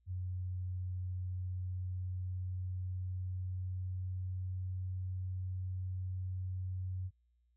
sine tone with pitch glide, 91.4 to 92.57 Hz, F#2 to F#2, -21 to +1 cents, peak -36 dBFS, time 0.06-7.11 s, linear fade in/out 50 ms, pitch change +22 cents, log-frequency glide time 1.15-4.86 s, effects added 60 Hz sine -70 dBFS peak until 7.56 s

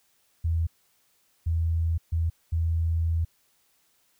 sine tone bursts at uneven times, 82.41 Hz, E2, in tune, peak -22 dBFS, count 4, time 0.44-0.67 / 1.46-1.98 / 2.12-2.3 / 2.52-3.25 s, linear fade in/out 10 ms, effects white hiss -67 dBFS RMS until 4.19 s

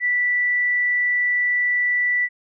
sine tone, 1967 Hz, B6, 7 cents flat, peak -17 dBFS, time 0-2.29 s, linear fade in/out 50 ms, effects none

